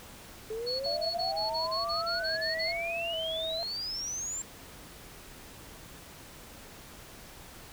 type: exponential sweep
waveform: sine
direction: up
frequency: 430 to 7459 Hz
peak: -33 dBFS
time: 0.5-4.42 s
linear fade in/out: 5 ms
type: tone bursts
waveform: sine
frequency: 4381 Hz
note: C#8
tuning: 21 cents flat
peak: -31 dBFS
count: 12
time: 0.66-2.725 s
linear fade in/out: 20 ms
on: 140 ms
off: 35 ms
type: tone with vibrato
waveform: sine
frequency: 660 Hz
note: E5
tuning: 2 cents sharp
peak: -34 dBFS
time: 0.86-3.63 s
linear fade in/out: 0 ms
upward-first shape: square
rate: 1.1 Hz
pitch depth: 38 cents each way
effects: pink hiss -49 dBFS RMS until 7.72 s